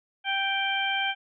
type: harmonic tone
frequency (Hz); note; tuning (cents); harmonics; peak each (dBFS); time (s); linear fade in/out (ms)
784; G5; 0; 1 / 2 / 3 / 4; -30 / -30 / -30 / -30; 0.24-1.15; 50
effects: none